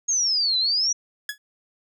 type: exponential two-way sweep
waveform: sine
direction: down then up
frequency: 6645 to 3951 to 5900 Hz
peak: -19 dBFS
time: 0.08-0.93 s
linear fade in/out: 10 ms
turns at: 0.58 s
type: tone with exponential decay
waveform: sawtooth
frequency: 1687 Hz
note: G#6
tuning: 27 cents sharp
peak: -20 dBFS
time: 1.29-1.38 s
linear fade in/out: 2 ms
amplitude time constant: 19 ms
effects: none